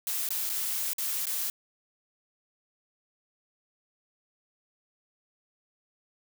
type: noise with dropouts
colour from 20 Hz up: blue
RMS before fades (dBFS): -31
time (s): 0.07-1.5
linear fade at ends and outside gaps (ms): 1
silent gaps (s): 0.289-0.305 / 0.493-0.498 / 0.933-0.982 / 1.256-1.268
effects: none